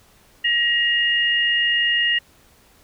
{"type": "tone pair together", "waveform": "sine", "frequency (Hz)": [1897, 2842], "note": ["A#6", "F7"], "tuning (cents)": [30, 30], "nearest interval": "perfect fifth", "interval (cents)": 700, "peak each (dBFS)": -19, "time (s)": [0.44, 2.19], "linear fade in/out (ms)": 10, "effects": ["pink hiss -54 dBFS RMS until 2.83 s"]}